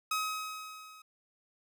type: tone with level ramp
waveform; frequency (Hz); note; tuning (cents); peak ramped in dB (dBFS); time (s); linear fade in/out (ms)
sawtooth; 1270; D#6; +35; -25 to -48; 0.11-1.02; 5
effects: none